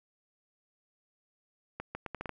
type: accelerating click train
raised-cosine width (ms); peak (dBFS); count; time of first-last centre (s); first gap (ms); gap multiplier
0.5; -22; 7; 1.8-2.293; 150; 0.75
effects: none